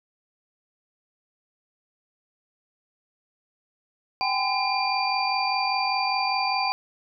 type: tone cluster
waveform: sine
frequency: 772 / 817 / 1019 / 2398 / 4659 Hz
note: G5 / G#5 / C6 / D7 / D8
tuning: -27 / -29 / -46 / +36 / -15 cents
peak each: -27 / -30 / -29 / -29 / -29 dBFS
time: 4.21-6.72 s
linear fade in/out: 0 ms
effects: none